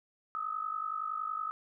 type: tone pair together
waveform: sine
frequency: 1244.5 / 1295.2 Hz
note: D#6 / E6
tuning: 0 / -31 cents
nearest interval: minor second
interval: 69 cents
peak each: -36 / -36 dBFS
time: 0.35-1.51 s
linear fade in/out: 0 ms
effects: none